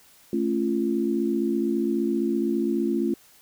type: chord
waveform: sine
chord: A augmented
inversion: none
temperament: just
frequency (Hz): 220 / 275 / 343.8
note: A3 / C#4 / E#4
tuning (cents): 0 / -14 / -27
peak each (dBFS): -26 / -27 / -25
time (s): 0.33-3.14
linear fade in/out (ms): 2
effects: white hiss -55 dBFS RMS until 3.41 s